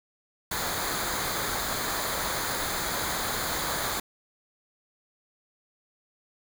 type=noise with comb filter; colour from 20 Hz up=pink; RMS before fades=-30 dBFS; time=0.51-4 s; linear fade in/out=5 ms; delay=0.36 ms; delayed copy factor=-0.65; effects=none